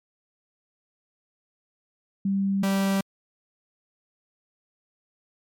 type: tone pair in turn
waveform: sine / 45% pulse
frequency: 196 / 195.03 Hz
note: G3 / G3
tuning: 0 / -9 cents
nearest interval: unison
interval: 9 cents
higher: first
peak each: -21 dBFS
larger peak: neither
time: 2.25-2.63 / 2.63-3.01 s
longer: neither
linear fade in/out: 5 ms
effects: MP3 96 kbps